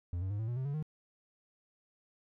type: tone with pitch steps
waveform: triangle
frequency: 87.31 / 94.66 / 102.64 / 111.28 / 120.65 / 130.82 / 141.84 / 153.78 Hz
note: F2 / F#2 / G#2 / A2 / B2 / C3 / C#3 / D#3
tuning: 0 / +40 / -20 / +20 / -40 / 0 / +40 / -20 cents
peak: -31 dBFS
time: 0.13-0.826 s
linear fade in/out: 0 ms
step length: 87 ms
effects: none